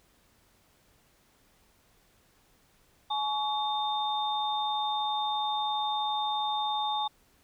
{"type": "tone cluster", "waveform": "sine", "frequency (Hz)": [847, 1128, 3630], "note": ["G#5", "C#6", "A#7"], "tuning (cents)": [34, 30, -47], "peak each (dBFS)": [-29, -37, -33], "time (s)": [3.1, 7.08], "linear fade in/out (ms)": 10, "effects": ["pink hiss -65 dBFS RMS until 7.43 s"]}